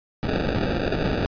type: noise with sample-and-hold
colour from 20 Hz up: blue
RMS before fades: -24 dBFS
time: 0.23-1.26 s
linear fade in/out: 0 ms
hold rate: 1050 Hz
effects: resampled to 11025 Hz